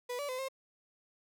35% pulse tone with pitch steps, 491.9 / 575 / 511 / 532 Hz, B4 / D5 / C5 / C5, -7 / -37 / -41 / +29 cents, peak -34 dBFS, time 0.09-0.486 s, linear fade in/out 10 ms, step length 99 ms, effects none

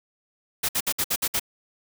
white noise bursts, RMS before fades -24 dBFS, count 7, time 0.63-1.397 s, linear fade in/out 10 ms, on 59 ms, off 59 ms, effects none

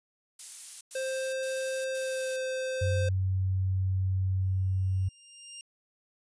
violet noise bursts, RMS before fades -37 dBFS, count 4, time 0.39-2.364 s, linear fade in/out 5 ms, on 420 ms, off 98 ms
square tone with pitch glide, 526 to 519.7 Hz, C5 to C5, +9 to -12 cents, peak -31 dBFS, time 0.95-3.09 s, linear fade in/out 5 ms, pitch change -21 cents, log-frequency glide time 1.9-2.4 s
sine tone, 94.4 Hz, F#2, 35 cents sharp, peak -25 dBFS, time 2.81-5.09 s, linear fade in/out 10 ms
5% pulse tone with exponential growth, 2800 Hz, F7, 4 cents sharp, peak -29 dBFS, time 4.41-5.61 s, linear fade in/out 1 ms, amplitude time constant 260 ms
effects resampled to 22050 Hz

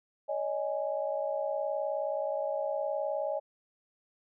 sine chord, C# suspended second, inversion none, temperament equal with one note detuned, 563.1 / 622.3 / 830.6 Hz, C#5 / D#5 / G#5, +27 / 0 / 0 cents, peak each -33 / -33 / -38 dBFS, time 0.28-3.4 s, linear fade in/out 20 ms, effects none

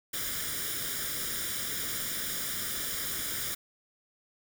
white noise with comb filter, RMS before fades -34 dBFS, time 0.13-3.55 s, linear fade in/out 10 ms, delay 0.57 ms, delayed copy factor +0.75, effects none

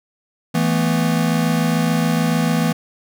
square chord, E suspended fourth, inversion none, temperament equal, 164.81 / 220 / 246.9 Hz, E3 / A3 / B3, 0 / 0 / 0 cents, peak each -19 / -22 / -22 dBFS, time 0.54-2.73 s, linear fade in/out 10 ms, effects none

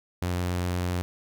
sawtooth tone, 89.2 Hz, F2, 37 cents sharp, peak -22 dBFS, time 0.22-1.02 s, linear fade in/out 0 ms, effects none

